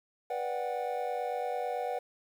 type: chord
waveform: triangle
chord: G major seventh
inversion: first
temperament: just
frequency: 490 / 588 / 735 / 784 Hz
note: B4 / D5 / F#5 / G5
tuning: -14 / +2 / -12 / 0 cents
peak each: -34 / -37 / -33 / -38 dBFS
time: 0.3-1.99 s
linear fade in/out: 5 ms
effects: 10-bit